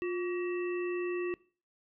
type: harmonic tone with a mistuned harmonic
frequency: 380 Hz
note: F#4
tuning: 46 cents sharp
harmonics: 1 / 3 / 5 / 7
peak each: -31 / -46 / -46 / -44 dBFS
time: 0.02-1.34 s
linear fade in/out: 0 ms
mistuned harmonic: 1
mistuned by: -120 cents
effects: noise-tail reverb RT60 0.4 s tail -21 dB re dry